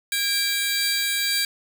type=tone cluster; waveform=sawtooth; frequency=1626 / 2341 / 3881 / 4680 Hz; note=G#6 / D7 / B7 / D8; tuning=-37 / -6 / -31 / -7 cents; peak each=-24 dBFS; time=0.12-1.45 s; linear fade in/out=2 ms; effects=none